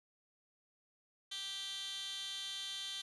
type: tone with high-pass filter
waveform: 15% pulse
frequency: 392 Hz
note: G4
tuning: in tune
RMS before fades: -43 dBFS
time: 1.31-3.02 s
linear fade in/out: 10 ms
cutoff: 3100 Hz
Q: 5
effects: resampled to 24000 Hz + 10-bit